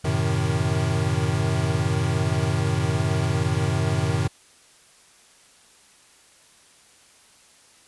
square chord, F# diminished seventh, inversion none, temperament equal with one note detuned, 92.5 / 110 / 129.24 / 155.56 Hz, F#2 / A2 / C3 / Eb3, 0 / 0 / -21 / 0 cents, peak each -27 dBFS, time 0.04-4.28 s, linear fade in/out 10 ms, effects white hiss -54 dBFS RMS until 7.87 s + resampled to 24000 Hz

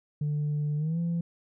sine tone with pitch glide, 148.4 to 169.49 Hz, D3 to E3, +18 to +48 cents, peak -24 dBFS, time 0.21-1.21 s, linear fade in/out 5 ms, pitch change +230 cents, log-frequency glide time 0.77-0.99 s, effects tanh soft clip ceiling -24 dBFS

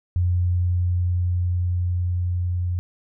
sine tone with level ramp, 88.9 Hz, F2, 31 cents sharp, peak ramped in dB -17 to -21 dBFS, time 0.16-2.79 s, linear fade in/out 0 ms, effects none

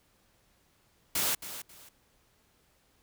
white noise with echo, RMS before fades -29 dBFS, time 1.15-1.35 s, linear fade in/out 5 ms, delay 270 ms, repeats 2, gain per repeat -12 dB, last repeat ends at 1.89 s, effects pink hiss -68 dBFS RMS until 3.02 s

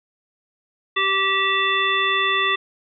harmonic tone with a mistuned harmonic, 388.6 Hz, G4, 15 cents flat, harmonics 1 / 3 / 5 / 7 / 9, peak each -28 / -22 / -22 / -25 / -24 dBFS, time 0.96-2.56 s, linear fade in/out 10 ms, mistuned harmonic 7, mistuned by -33 cents, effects none

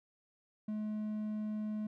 triangle tone, 213.3 Hz, G#3, 46 cents sharp, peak -33 dBFS, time 0.68-1.87 s, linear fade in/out 5 ms, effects none

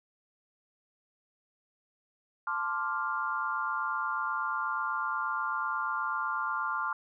sine chord, D minor seventh, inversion second, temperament equal, 880 / 1046.5 / 1174.7 / 1396.9 Hz, A5 / C6 / D6 / F6, 0 / 0 / 0 / 0 cents, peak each -38 / -35 / -35 / -33 dBFS, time 2.47-6.93 s, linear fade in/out 2 ms, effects none

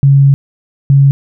sine tone pair in turn, 138.59 / 138.59 Hz, C#3 / C#3, 0 / 0 cents, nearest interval unison, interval 0 cents, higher neither, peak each -3 dBFS, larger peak neither, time 0.03-0.34 / 0.9-1.11 s, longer first, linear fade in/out 0 ms, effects none

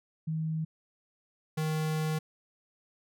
sine / square tone pair in turn, 158.8 / 156.16 Hz, D#3 / D#3, +36 / +7 cents, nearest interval unison, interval 29 cents, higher first, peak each -29 / -29 dBFS, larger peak neither, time 0.27-0.65 / 1.57-2.19 s, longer second, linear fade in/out 10 ms, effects none

